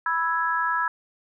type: chord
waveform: sine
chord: E major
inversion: second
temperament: equal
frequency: 987.8 / 1318.5 / 1661.2 Hz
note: B5 / E6 / G#6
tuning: 0 / 0 / 0 cents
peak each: -26 dBFS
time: 0.06-0.88 s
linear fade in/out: 2 ms
effects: none